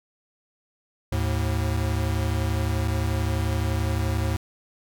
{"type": "tone pair together", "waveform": "square", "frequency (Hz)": [76.2, 107.76], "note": ["D#2", "A2"], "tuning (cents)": [-36, -36], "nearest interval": "tritone", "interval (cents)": 600, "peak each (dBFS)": -26, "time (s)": [1.12, 4.37], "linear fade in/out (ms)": 5, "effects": []}